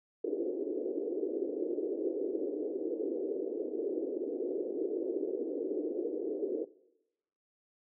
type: band-pass noise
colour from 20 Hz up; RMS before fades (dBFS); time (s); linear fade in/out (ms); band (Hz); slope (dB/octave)
white; -35; 0.24-6.65; 5; 310 to 460; 48
effects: noise-tail reverb RT60 0.9 s tail -20 dB re dry